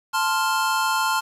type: chord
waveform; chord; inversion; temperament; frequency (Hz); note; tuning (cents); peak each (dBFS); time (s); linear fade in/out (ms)
square; F major; first; equal; 880 / 1046.5 / 1396.9; A5 / C6 / F6; 0 / 0 / 0; -25; 0.13-1.21; 20
effects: resampled to 32000 Hz + 8-bit